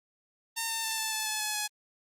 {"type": "tone with pitch steps", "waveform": "5% pulse", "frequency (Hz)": [910, 900.1, 890.2, 880.5, 870.9, 861.4, 852, 842.7], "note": ["A#5", "A5", "A5", "A5", "A5", "A5", "G#5", "G#5"], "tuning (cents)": [-42, 39, 20, 1, -18, -37, 44, 25], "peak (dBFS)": -18, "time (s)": [0.56, 1.68], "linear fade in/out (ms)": 20, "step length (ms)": 140, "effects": ["Opus 32 kbps"]}